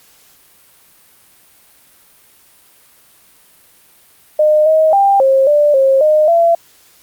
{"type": "tone with pitch steps", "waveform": "sine", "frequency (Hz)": [610, 631, 793, 536, 590, 537, 613, 676], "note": ["D#5", "D#5", "G5", "C5", "D5", "C5", "D#5", "E5"], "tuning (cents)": [-34, 24, 20, 42, 8, 45, -26, 43], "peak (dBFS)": -7, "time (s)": [4.39, 6.55], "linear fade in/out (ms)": 5, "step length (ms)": 270, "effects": ["white hiss -48 dBFS RMS until 7.02 s", "Opus 48 kbps"]}